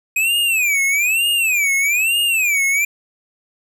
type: tone with vibrato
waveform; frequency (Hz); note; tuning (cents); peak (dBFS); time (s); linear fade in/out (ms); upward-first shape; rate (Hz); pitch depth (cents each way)
square; 2489; D#7; 0; -15; 0.16-2.85; 5; sine; 1.1; 230
effects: none